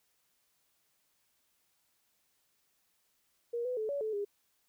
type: tone with pitch steps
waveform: sine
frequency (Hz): 472.8 / 501 / 434.6 / 567 / 435.5 / 406.9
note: A#4 / B4 / A4 / C#5 / A4 / G#4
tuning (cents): +24 / +25 / -21 / +39 / -18 / -35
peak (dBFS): -32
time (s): 3.53-4.25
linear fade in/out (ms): 10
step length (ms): 120
effects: white hiss -75 dBFS RMS until 4.68 s